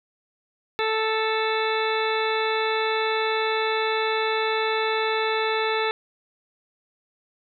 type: harmonic tone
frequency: 440.1 Hz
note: A4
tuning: in tune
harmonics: 1 / 2 / 3 / 4 / 5 / 6 / 8 / 9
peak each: -25 / -28 / -30 / -31 / -32 / -33 / -34 / -35 dBFS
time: 0.79-5.91 s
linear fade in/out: 0 ms
effects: none